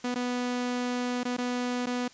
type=tone with dropouts; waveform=sawtooth; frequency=246.6 Hz; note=B3; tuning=2 cents flat; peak=-24 dBFS; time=0.04-2.08 s; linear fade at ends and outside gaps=5 ms; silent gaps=0.145-0.156 / 1.234-1.251 / 1.368-1.383 / 1.86-1.868 s; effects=white hiss -54 dBFS RMS until 2.13 s + resampled to 16000 Hz